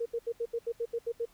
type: tone bursts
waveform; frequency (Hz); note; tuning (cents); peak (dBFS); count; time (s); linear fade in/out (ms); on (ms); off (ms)
sine; 466.2; A#4; 0; -29; 10; 0-1.255; 10; 58; 75
effects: pink hiss -63 dBFS RMS until 1.33 s